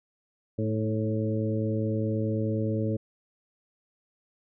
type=harmonic tone with a mistuned harmonic; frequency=109.5 Hz; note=A2; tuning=8 cents flat; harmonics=1 / 2 / 3 / 4 / 5; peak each=-28 / -31 / -33 / -34 / -35 dBFS; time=0.58-2.97 s; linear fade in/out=10 ms; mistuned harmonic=3; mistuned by=-26 cents; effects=none